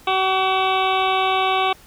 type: harmonic tone with a mistuned harmonic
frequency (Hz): 379.1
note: F#4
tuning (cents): +42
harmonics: 1 / 2 / 3 / 4 / 6 / 7 / 8 / 9 / 10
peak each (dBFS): -25 / -20 / -22 / -33 / -28 / -28 / -31 / -31 / -30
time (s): 0.07-1.73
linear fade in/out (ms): 5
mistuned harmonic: 10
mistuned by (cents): -24
effects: pink hiss -48 dBFS RMS until 1.86 s